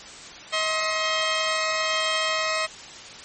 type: tone pair together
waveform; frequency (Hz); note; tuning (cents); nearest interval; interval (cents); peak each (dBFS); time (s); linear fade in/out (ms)
10% pulse; 636 / 1060.4; D#5 / C6; +38 / +23; major sixth; 885; -15 / -19; 0.52-2.67; 20
effects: white hiss -41 dBFS RMS until 3.24 s + MP3 32 kbps